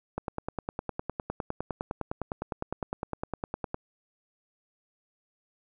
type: click train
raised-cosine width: 1 ms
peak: -17 dBFS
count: 36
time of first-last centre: 0.18-3.744 s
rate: 9.82 Hz
effects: none